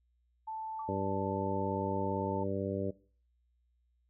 sine tone with pitch glide, 880 to 888.7 Hz, A5 to A5, 0 to +17 cents, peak -37 dBFS, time 0.47-2.44 s, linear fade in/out 10 ms, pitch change +17 cents, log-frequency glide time 1.17-2.15 s
sine tone with exponential decay, 1148 Hz, D6, 40 cents flat, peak -40 dBFS, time 0.79-0.96 s, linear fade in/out 5 ms, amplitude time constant 35 ms
harmonic tone, 97.8 Hz, G2, 4 cents flat, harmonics 1 / 2 / 3 / 4 / 5 / 6, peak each -39 / -39 / -39 / -39 / -39 / -39 dBFS, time 0.88-2.91 s, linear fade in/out 10 ms
effects noise-tail reverb RT60 0.4 s tail -19 dB re dry + added 60 Hz sine -70 dBFS peak until 4.09 s

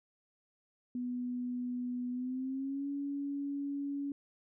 sine tone with pitch glide, 246.9 to 282 Hz, B3 to C#4, 0 to +30 cents, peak -34 dBFS, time 0.95-4.12 s, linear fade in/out 2 ms, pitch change +230 cents, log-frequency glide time 2.11-2.88 s, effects none

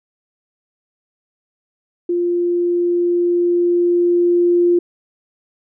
sine tone with level ramp, 349.2 Hz, F4, in tune, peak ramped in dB -15 to -10 dBFS, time 2.09-4.79 s, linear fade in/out 5 ms, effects none

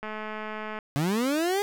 click train, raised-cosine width 0.5 ms, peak -21 dBFS, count 164, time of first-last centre 0.03-0.788 s, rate 215 Hz
30% pulse linear sweep, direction up, 134.6 to 415.3 Hz, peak -21 dBFS, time 0.96-1.62 s, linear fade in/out 0 ms
effects none

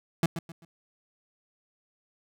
35% pulse tone with echo, 166.4 Hz, E3, 17 cents sharp, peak -19 dBFS, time 0.23-0.26 s, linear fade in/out 2 ms, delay 130 ms, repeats 3, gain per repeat -10 dB, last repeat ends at 0.65 s, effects none

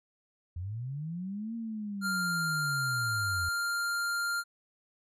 sine linear two-way sweep, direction up then down, 82.2 to 232.2 to 82.2 Hz, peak -34 dBFS, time 0.56-3.49 s, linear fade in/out 5 ms, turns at 1.55 s
square tone, 1396.9 Hz, F6, in tune, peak -30 dBFS, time 2.01-4.44 s, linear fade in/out 50 ms
effects resampled to 32000 Hz

